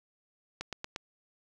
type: click train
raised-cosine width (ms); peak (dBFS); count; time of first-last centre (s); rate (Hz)
0.2; -19; 4; 0.61-0.961; 8.54
effects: none